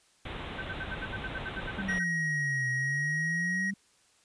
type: low-pass noise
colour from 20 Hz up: pink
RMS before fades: -39 dBFS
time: 0.25-1.99 s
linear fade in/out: 5 ms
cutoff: 3800 Hz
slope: 96 dB/octave
type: tone bursts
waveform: sine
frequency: 1539 Hz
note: G6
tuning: 32 cents flat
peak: -34 dBFS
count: 14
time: 0.58-2.041 s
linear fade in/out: 10 ms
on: 44 ms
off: 65 ms
type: exponential two-way sweep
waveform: sine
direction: down then up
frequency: 200 to 126.5 to 200 Hz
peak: -33 dBFS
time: 1.78-3.74 s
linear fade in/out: 5 ms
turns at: 2.69 s
type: tone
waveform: triangle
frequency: 1893 Hz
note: A#6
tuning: 26 cents sharp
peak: -27 dBFS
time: 1.88-3.71 s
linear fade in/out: 10 ms
effects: white hiss -65 dBFS RMS until 4.24 s + resampled to 22050 Hz